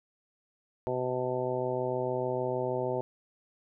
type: harmonic tone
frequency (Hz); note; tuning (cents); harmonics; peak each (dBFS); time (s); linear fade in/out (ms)
126.5; B2; +42; 1 / 2 / 3 / 4 / 5 / 6 / 7; -38 / -41 / -33 / -34 / -35 / -44 / -38; 0.87-3.01; 0
effects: none